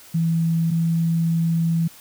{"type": "tone pair in turn", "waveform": "sine", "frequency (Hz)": [164.81, 165.58], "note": ["E3", "E3"], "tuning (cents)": [0, 8], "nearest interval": "unison", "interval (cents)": 8, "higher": "second", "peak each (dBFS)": -17, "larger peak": "neither", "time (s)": [[0.14, 0.71], [0.71, 1.88]], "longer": "second", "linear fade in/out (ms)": 10, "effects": ["white hiss -46 dBFS RMS until 2 s"]}